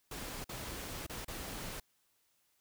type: noise with dropouts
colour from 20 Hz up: pink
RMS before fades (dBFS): -43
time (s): 0.11-1.8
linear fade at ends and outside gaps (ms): 5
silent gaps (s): 0.443-0.491 / 1.066-1.095 / 1.248-1.28
effects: white hiss -75 dBFS RMS until 2.6 s